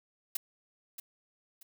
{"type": "noise with echo", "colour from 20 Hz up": "blue", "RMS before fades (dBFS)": -32, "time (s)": [0.35, 0.37], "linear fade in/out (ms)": 5, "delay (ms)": 630, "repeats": 2, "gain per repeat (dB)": -10, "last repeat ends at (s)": 1.63, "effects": []}